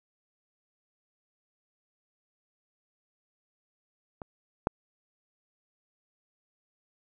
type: clicks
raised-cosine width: 1 ms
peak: -25 / -10 dBFS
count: 2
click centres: 4.218 / 4.671 s
effects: none